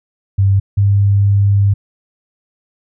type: tone pair in turn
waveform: sine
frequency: 98 / 100.23 Hz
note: G2 / G2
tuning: 0 / +39 cents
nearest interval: unison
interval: 39 cents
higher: second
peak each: -8 dBFS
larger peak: neither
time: 0.38-0.6 / 0.77-1.74 s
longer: second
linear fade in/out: 10 ms
effects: none